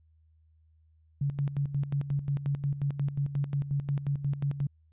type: tone with tremolo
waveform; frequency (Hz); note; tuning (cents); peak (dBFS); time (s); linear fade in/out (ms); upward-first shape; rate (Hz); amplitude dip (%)
sine; 141; C#3; +30; -25; 1.21-4.67; 5; square; 5.6; 70
effects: added 79 Hz sine -60 dBFS peak until 4.92 s + resampled to 8000 Hz